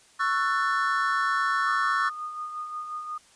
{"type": "chord", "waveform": "triangle", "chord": "F# minor seventh", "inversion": "second", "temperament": "just", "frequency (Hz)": [1110, 1332, 1480, 1776], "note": ["C#6", "E6", "F#6", "A6"], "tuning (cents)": [2, 18, 0, 16], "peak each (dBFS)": [-25, -26, -28, -28], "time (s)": [0.19, 2.1], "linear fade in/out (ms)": 20}
{"type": "tone with tremolo", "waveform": "sine", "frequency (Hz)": 1229, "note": "D#6", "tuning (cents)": -22, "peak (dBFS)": -30, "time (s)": [1.66, 3.18], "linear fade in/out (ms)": 5, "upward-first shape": "sine", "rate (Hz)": 5.6, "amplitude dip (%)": 45}
{"effects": ["white hiss -57 dBFS RMS until 3.35 s", "resampled to 22050 Hz"]}